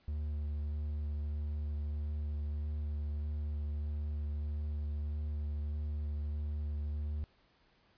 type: tone with vibrato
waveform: triangle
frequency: 74.3 Hz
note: D2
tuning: 21 cents sharp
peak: -32 dBFS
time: 0.08-7.24 s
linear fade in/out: 0 ms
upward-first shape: sine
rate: 1.6 Hz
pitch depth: 12 cents each way
effects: pink hiss -69 dBFS RMS until 7.97 s + resampled to 11025 Hz